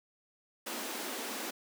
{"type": "high-pass noise", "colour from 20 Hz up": "pink", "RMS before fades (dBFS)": -39, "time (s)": [0.66, 1.51], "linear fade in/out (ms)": 10, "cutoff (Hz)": 210, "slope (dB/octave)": 96, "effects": []}